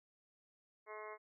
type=harmonic tone; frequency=213.8 Hz; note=A3; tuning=49 cents flat; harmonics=2 / 3 / 4 / 5 / 6 / 7 / 8 / 9 / 10; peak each=-51 / -53 / -57 / -51 / -59 / -62 / -62 / -60 / -55 dBFS; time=0.86-1.18 s; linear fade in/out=50 ms; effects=none